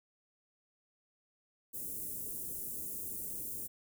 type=band-stop noise; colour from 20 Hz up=white; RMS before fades=-41 dBFS; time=1.73-3.68 s; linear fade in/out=20 ms; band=440 to 8700 Hz; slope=24 dB/octave; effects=none